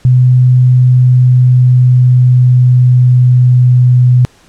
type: tone with pitch glide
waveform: sine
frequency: 126.2 to 124.75 Hz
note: B2 to B2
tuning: +38 to +18 cents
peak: -3 dBFS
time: 0.05-4.25 s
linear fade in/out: 0 ms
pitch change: -20 cents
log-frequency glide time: 0.66-3.86 s
effects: pink hiss -45 dBFS RMS until 4.48 s + low-pass 9000 Hz 12 dB/octave